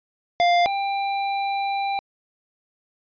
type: tone pair in turn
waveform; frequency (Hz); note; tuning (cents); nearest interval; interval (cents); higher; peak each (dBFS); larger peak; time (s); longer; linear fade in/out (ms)
square; 698.5 / 792.5; F5 / G5; 0 / +19; major second; 219; second; -16 / -23; first; 0.4-0.66 / 0.66-1.99; second; 0
effects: resampled to 11025 Hz